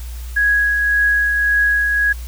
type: tone with tremolo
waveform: sine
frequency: 1661.2 Hz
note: G#6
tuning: in tune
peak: -11 dBFS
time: 0.36-2.13 s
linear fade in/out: 10 ms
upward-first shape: triangle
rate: 1.8 Hz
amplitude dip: 35%
effects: added 60 Hz sine -26 dBFS peak until 2.27 s + white hiss -41 dBFS RMS until 2.27 s